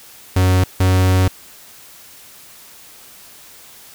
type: tone pair in turn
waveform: 45% pulse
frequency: 92.5 / 93 Hz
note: F#2 / F#2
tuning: 0 / +9 cents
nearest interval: unison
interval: 9 cents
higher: second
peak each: -11 dBFS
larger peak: neither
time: 0.36-0.64 / 0.8-1.28 s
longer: second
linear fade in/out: 5 ms
effects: white hiss -42 dBFS RMS until 3.94 s